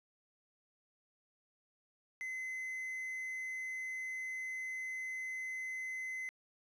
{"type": "tone", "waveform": "triangle", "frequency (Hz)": 2045, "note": "C7", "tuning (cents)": -40, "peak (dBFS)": -37, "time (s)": [2.21, 6.29], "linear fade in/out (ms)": 0, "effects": ["resampled to 32000 Hz", "12-bit"]}